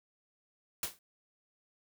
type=noise with exponential decay; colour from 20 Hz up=white; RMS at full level=-31 dBFS; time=0.83-0.99 s; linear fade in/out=2 ms; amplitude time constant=33 ms; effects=none